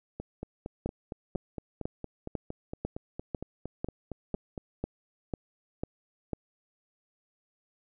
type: two click trains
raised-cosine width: 2 ms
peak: -23 / -18 dBFS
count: 20 / 12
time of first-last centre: 0.2-4.578 / 0.86-6.333 s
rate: 4.34 / 2.01 Hz
effects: none